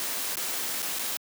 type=noise with dropouts; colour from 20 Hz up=white; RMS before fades=-31 dBFS; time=0-1.17 s; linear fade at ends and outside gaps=1 ms; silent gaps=0.356-0.369 / 0.821-0.826 / 0.988-0.993 s; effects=high-pass 200 Hz 12 dB/octave